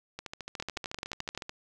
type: two click trains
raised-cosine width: 0.2 ms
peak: -17 / -21 dBFS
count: 10 / 19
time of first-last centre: 0.6-1.376 / 0.19-1.494 s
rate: 11.6 / 13.8 Hz
effects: none